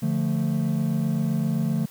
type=chord; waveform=triangle; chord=D minor; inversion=none; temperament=equal with one note detuned; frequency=146.83 / 174.61 / 222.2 Hz; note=D3 / F3 / A3; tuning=0 / 0 / +17 cents; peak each=-23 / -24 / -23 dBFS; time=0.02-1.86 s; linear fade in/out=10 ms; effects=tanh soft clip ceiling -13 dBFS + white hiss -49 dBFS RMS until 1.9 s